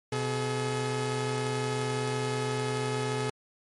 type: tone pair together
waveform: sawtooth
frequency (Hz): 126.53 / 425.6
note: B2 / G#4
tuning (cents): +42 / +42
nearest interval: octave + major sixth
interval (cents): 2100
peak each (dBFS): -27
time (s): 0.12-3.3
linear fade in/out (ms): 5
effects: MP3 48 kbps